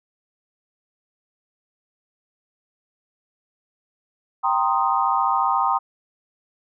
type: chord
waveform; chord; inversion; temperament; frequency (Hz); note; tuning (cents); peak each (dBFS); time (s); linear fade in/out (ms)
sine; C minor seventh; second; equal; 784 / 932.3 / 1046.5 / 1244.5; G5 / Bb5 / C6 / Eb6; 0 / 0 / 0 / 0; -23; 4.43-5.79; 20
effects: none